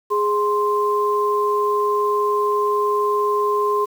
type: tone pair together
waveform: sine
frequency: 415.3 / 1046.5 Hz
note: G#4 / C6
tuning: 0 / 0 cents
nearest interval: octave + major third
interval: 1600 cents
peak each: -19 dBFS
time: 0.1-3.86 s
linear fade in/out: 20 ms
effects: 7-bit